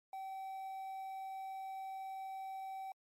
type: tone with quantisation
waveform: triangle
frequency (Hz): 769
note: G5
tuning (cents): -33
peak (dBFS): -40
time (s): 0.13-2.92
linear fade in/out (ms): 2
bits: 11
effects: MP3 64 kbps